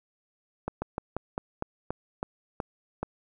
slowing click train, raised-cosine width 1 ms, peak -16 dBFS, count 10, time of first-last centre 0.68-3.03 s, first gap 140 ms, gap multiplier 1.15, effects none

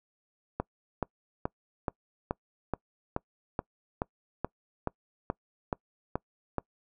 click train, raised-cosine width 1 ms, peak -15 dBFS, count 15, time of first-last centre 0.6-6.583 s, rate 2.34 Hz, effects noise-tail reverb RT60 0.1 s tail -25 dB re dry

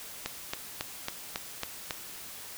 click train, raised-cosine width 0.2 ms, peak -14 dBFS, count 7, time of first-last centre 0.26-1.908 s, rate 3.64 Hz, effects white hiss -44 dBFS RMS until 2.57 s

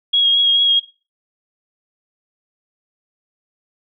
sine tone with vibrato, 3289 Hz, G#7, 18 cents flat, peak -11 dBFS, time 0.13-0.8 s, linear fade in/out 10 ms, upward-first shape sine, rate 4.6 Hz, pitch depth 20 cents each way, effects noise-tail reverb RT60 0.3 s tail -17 dB re dry

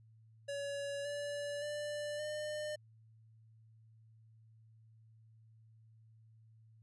square tone with pitch steps, 565 / 577.5 / 590.4 / 603.5 Hz, C#5 / D5 / D5 / D5, +33 / -29 / +9 / +47 cents, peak -39 dBFS, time 0.48-2.76 s, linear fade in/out 10 ms, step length 570 ms, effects added 111 Hz sine -60 dBFS peak until 6.82 s + resampled to 24000 Hz

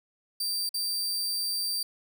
sawtooth tone with dropouts, 4678 Hz, D8, 8 cents flat, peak -25 dBFS, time 0.4-1.83 s, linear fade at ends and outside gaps 5 ms, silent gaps 0.692-0.741 s, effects 10-bit

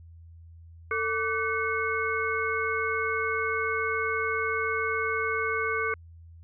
sine tone cluster, 446.5 / 1161 / 1512 / 2182 Hz, A4 / D6 / F#6 / C#7, +25 / -20 / +37 / -28 cents, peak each -31 dBFS, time 0.91-5.94 s, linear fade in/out 2 ms, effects added 83 Hz sine -46 dBFS peak until 6.43 s

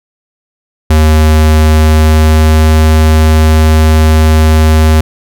square tone with pitch glide, 77.78 to 78.41 Hz, D#2 to D#2, 0 to +14 cents, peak -4 dBFS, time 0.9-5.01 s, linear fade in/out 5 ms, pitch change +14 cents, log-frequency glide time 1.6-2.82 s, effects none

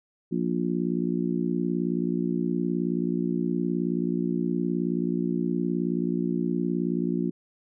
harmonic tone, 59 Hz, A#1, 22 cents sharp, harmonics 3 / 4 / 5 / 6, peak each -28 / -29 / -30 / -31 dBFS, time 0.31-7.31 s, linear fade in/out 20 ms, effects none

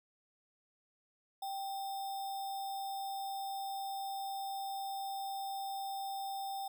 sine tone with sample-and-hold, 784 Hz, G5, in tune, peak -37 dBFS, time 1.42-6.68 s, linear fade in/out 5 ms, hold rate 4410 Hz, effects none

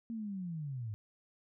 sine linear sweep, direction down, 233.1 to 101.2 Hz, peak -37 dBFS, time 0.1-0.94 s, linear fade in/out 0 ms, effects none

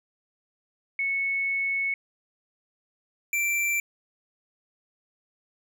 sine / square tone pair in turn, 2206 / 2347 Hz, C#7 / D7, -9 / -2 cents, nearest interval minor second, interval 107 cents, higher second, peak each -24 dBFS, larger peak neither, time 0.99-1.94 / 3.33-3.8 s, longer first, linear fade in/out 2 ms, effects none

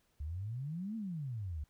sine exponential two-way sweep, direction up then down, 69.6 to 230 to 69.6 Hz, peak -37 dBFS, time 0.2-1.64 s, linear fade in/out 5 ms, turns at 0.96 s, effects pink hiss -75 dBFS RMS until 1.69 s

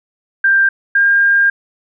sine tone pair in turn, 1584 / 1607 Hz, G6 / G6, +18 / +43 cents, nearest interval unison, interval 25 cents, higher second, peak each -8 dBFS, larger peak neither, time 0.44-0.69 / 0.95-1.5 s, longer second, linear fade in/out 5 ms, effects none

